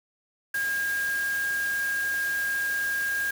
sine tone in noise, 1620 Hz, G#6, 43 cents flat, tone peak -25 dBFS, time 0.54-3.31 s, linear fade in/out 5 ms, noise white, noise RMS -38 dBFS, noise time 0.54-3.31 s, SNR +10 dB, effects none

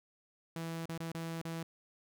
sawtooth tone with dropouts, 164.81 Hz, E3, in tune, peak -34 dBFS, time 0.56-1.63 s, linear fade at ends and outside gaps 2 ms, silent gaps 0.856-0.892 / 0.977-1.002 / 1.118-1.147 / 1.415-1.451 s, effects none

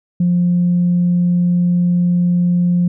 sine tone, 176.1 Hz, F3, 15 cents sharp, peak -10 dBFS, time 0.2-2.88 s, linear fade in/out 5 ms, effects tanh soft clip ceiling -7 dBFS

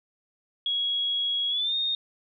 sine tone with pitch glide, 3322 to 3686 Hz, G#7 to A#7, 0 to -20 cents, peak -24 dBFS, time 0.66-1.95 s, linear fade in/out 2 ms, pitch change +180 cents, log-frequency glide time 1.49-1.75 s, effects none

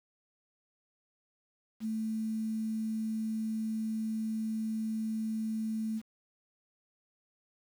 sine tone with quantisation, 220 Hz, A3, in tune, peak -31 dBFS, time 1.8-6.02 s, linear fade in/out 50 ms, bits 9, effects none

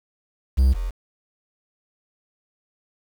triangle / sine tone pair in turn, 65.41 / 43.56 Hz, C2 / F1, 0 / -4 cents, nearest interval perfect fifth, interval 704 cents, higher first, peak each -11 / -23 dBFS, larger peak first, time 0.57-0.74 / 0.74-0.91 s, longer neither, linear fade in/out 20 ms, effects 7-bit

